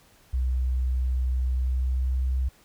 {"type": "tone with pitch glide", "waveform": "sine", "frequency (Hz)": [63.4, 64.55], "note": ["B1", "C2"], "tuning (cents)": [46, -23], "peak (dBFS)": -22, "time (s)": [0.33, 2.49], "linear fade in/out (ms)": 10, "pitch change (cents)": 31, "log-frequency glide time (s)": [1.48, 2.28], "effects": ["pink hiss -58 dBFS RMS until 2.64 s"]}